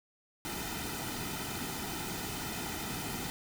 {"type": "noise with comb filter", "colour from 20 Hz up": "pink", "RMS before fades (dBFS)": -38, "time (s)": [0.45, 3.3], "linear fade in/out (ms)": 0, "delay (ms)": 1.8, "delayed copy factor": -0.65, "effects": []}